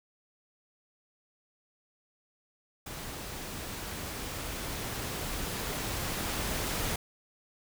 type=noise with level ramp; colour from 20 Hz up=pink; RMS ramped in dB=-41 to -32 dBFS; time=2.86-6.96 s; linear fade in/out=5 ms; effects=none